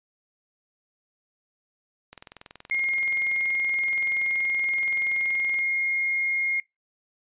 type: click train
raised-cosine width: 0.2 ms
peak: -24 dBFS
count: 74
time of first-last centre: 2.13-5.59 s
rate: 21.1 Hz
type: tone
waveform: sine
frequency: 2140 Hz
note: C7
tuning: 38 cents sharp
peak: -22 dBFS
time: 2.71-6.6 s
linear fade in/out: 2 ms
effects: noise-tail reverb RT60 0.2 s tail -25 dB re dry + resampled to 8000 Hz